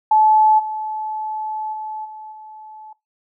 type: tone with level steps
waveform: sine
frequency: 864 Hz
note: A5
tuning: 32 cents flat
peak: -10 / -23 / -26 / -33 / -36 dBFS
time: 0.11-2.93 s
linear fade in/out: 5 ms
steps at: 0.58 / 1.72 / 2.04 / 2.31 s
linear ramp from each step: 20 ms
effects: noise-tail reverb RT60 0.2 s tail -21 dB re dry